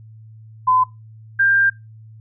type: tone pair in turn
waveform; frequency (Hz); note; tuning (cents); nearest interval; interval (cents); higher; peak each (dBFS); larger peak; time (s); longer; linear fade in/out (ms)
sine; 1017 / 1592.1; C6 / G6; -50 / +26; minor sixth; 776; second; -12; neither; 0.67-0.84 / 1.39-1.7; second; 10
effects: noise-tail reverb RT60 0.2 s tail -19 dB re dry + added 110 Hz sine -39 dBFS peak until 2.2 s